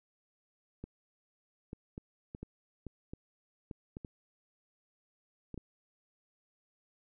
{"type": "clicks", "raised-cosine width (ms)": 3, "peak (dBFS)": -29, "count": 12, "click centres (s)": [0.84, 1.731, 1.979, 2.349, 2.43, 2.867, 3.135, 3.712, 3.969, 4.048, 5.543, 5.577], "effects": []}